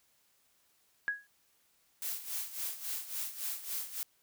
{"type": "tone with exponential decay", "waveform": "sine", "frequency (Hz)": 1661.2, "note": "G#6", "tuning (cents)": 0, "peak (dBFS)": -26, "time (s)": [1.08, 1.27], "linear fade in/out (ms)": 0, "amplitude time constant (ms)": 40}
{"type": "noise with tremolo", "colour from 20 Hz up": "blue", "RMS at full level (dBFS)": -36, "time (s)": [2.02, 4.03], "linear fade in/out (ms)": 0, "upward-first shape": "sine", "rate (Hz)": 3.6, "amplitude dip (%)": 75}
{"effects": ["white hiss -71 dBFS RMS until 4.22 s"]}